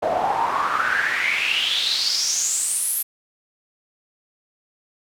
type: noise with band-pass filter sweep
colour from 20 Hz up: pink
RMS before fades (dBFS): -22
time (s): 0.02-3.03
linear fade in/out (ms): 10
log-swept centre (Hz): 630 to 12000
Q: 6.9
effects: none

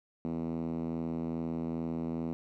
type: tone with band-pass filter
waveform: 5% pulse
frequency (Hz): 82.41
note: E2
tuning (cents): 0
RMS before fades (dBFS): -35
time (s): 0.25-2.33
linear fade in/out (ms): 0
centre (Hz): 220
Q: 2.6
effects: none

